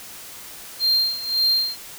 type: tone with tremolo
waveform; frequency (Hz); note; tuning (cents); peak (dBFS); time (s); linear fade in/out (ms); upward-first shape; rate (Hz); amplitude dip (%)
triangle; 4186; C8; 0; -14; 0.79-1.77; 50; sine; 1.8; 80
effects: white hiss -39 dBFS RMS until 1.98 s